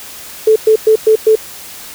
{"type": "tone bursts", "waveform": "sine", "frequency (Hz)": 437.1, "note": "A4", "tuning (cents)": -11, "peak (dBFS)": -4, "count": 5, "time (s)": [0.47, 1.355], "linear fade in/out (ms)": 5, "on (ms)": 89, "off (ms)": 110, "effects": ["white hiss -31 dBFS RMS until 1.94 s"]}